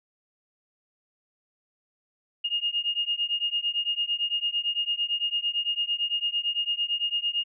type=beating tone pair; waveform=sine; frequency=2840 / 2848.9 Hz; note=F7 / F7; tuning=+28 / +34 cents; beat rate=8.9 Hz; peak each=-28 dBFS; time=2.44-7.44 s; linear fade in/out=10 ms; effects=none